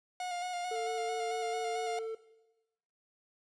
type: tone with vibrato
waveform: 45% pulse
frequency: 716 Hz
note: F5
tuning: 43 cents sharp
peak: -35 dBFS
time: 0.2-1.99 s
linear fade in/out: 2 ms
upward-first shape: square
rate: 4.5 Hz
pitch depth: 26 cents each way
type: tone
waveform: triangle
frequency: 446.4 Hz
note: A4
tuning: 25 cents sharp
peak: -33 dBFS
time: 0.71-2.15 s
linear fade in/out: 5 ms
effects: noise-tail reverb RT60 1.0 s tail -17 dB re dry + resampled to 22050 Hz